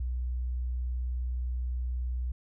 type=tone with vibrato; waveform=sine; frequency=61.74 Hz; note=B1; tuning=in tune; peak=-29 dBFS; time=0-2.32 s; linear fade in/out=5 ms; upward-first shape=triangle; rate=19 Hz; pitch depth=13 cents each way; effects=none